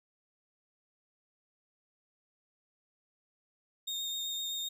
35% pulse tone with vibrato, 3684 Hz, A#7, 21 cents flat, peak -33 dBFS, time 3.87-4.69 s, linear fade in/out 10 ms, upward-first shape triangle, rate 7.8 Hz, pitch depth 18 cents each way, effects none

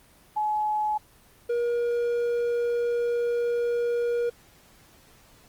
sine / triangle tone pair in turn, 850 / 476.1 Hz, G#5 / A#4, +40 / +37 cents, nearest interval minor seventh, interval 1003 cents, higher first, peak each -23 / -21 dBFS, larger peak second, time 0.36-0.98 / 1.49-4.3 s, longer second, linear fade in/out 10 ms, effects pink hiss -56 dBFS RMS until 5.48 s + Opus 24 kbps

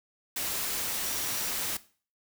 sine tone in noise, 5780 Hz, F#8, 41 cents flat, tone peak -41 dBFS, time 1.04-1.5 s, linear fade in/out 5 ms, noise white, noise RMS -32 dBFS, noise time 0.36-1.77 s, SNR -12 dB, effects noise-tail reverb RT60 0.4 s tail -17 dB re dry

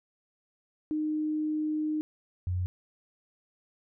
sine tone pair in turn, 307 / 90.46 Hz, D#4 / F#2, -23 / -39 cents, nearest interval octave + major sixth, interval 2116 cents, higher first, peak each -27 / -27 dBFS, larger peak neither, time 0.91-2.01 / 2.47-2.66 s, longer first, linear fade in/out 0 ms, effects none

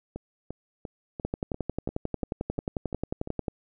two click trains, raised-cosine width 2 ms, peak -22 / -15 dBFS, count 10 / 26, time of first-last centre 0.16-3.274 / 1.25-3.482 s, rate 2.89 / 11.2 Hz, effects none

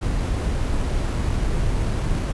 brown noise with sample-and-hold, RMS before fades -22 dBFS, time 0.01-2.33 s, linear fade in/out 20 ms, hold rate 8820 Hz, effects resampled to 24000 Hz

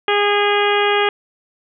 harmonic tone, 410 Hz, G#4, 22 cents flat, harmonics 1 / 2 / 3 / 4 / 5 / 6 / 7 / 8, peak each -17 / -20 / -22 / -23 / -24 / -25 / -25 / -26 dBFS, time 0.08-1.09 s, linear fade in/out 2 ms, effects none

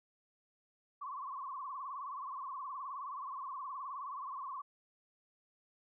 sine tone with vibrato, 1085 Hz, C#6, 37 cents flat, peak -40 dBFS, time 1.01-4.62 s, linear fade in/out 10 ms, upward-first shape triangle, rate 19 Hz, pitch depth 150 cents each way, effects none

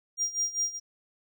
triangle tone with tremolo, 5700 Hz, F8, 34 cents sharp, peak -23 dBFS, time 0.17-0.8 s, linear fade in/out 50 ms, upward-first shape sine, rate 5 Hz, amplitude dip 85%, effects none

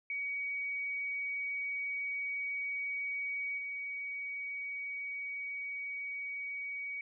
sine tone with level steps, 2257 Hz, C#7, 31 cents sharp, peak -34 / -37 dBFS, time 0.1-7.01 s, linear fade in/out 2 ms, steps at 3.57 s, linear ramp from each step 20 ms, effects none

